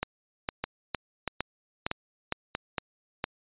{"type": "two click trains", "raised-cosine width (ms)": 0.3, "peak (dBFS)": [-12, -13], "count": [8, 4], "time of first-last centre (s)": [[0.03, 3.241], [0.64, 2.551]], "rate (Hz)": [2.18, 1.57], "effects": ["resampled to 8000 Hz"]}